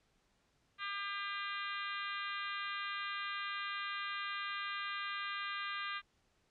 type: harmonic tone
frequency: 400.6 Hz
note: G4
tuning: 38 cents sharp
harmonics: 3 / 4 / 5 / 6 / 7 / 8 / 9 / 10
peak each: -42 / -44 / -46 / -48 / -49 / -50 / -51 / -52 dBFS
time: 0.78-6.02 s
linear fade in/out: 50 ms
effects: pink hiss -75 dBFS RMS until 6.5 s + low-pass 7000 Hz 12 dB/octave